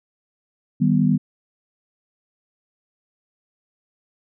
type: chord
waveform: sine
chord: Eb augmented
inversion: none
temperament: equal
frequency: 155.56 / 196 / 246.9 Hz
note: Eb3 / G3 / B3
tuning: 0 / 0 / 0 cents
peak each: -19 dBFS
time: 0.8-1.18 s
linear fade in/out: 20 ms
effects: none